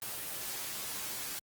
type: noise with comb filter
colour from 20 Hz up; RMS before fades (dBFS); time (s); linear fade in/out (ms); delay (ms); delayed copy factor
white; -39; 0.02-1.39; 0; 12; -0.7
effects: high-pass 60 Hz 12 dB/octave + Opus 24 kbps